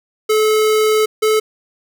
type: tone pair in turn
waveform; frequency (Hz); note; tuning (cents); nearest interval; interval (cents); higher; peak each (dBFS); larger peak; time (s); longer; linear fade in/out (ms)
square; 431.8 / 433.3; A4 / A4; -33 / -27; unison; 6; second; -12; neither; 0.29-1.06 / 1.22-1.4; first; 10
effects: none